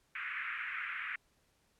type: band-pass noise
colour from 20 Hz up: white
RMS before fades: -40 dBFS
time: 0.15-1.16 s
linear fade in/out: 5 ms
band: 1300 to 2400 Hz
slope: 48 dB/octave
effects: pink hiss -73 dBFS RMS until 1.79 s + low-pass 12000 Hz 12 dB/octave